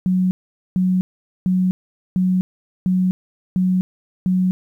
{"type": "tone bursts", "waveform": "sine", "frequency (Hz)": 184.4, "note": "F#3", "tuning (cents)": -6, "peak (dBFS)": -14, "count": 7, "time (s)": [0.06, 4.51], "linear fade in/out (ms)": 0, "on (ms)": 250, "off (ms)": 450, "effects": ["9-bit"]}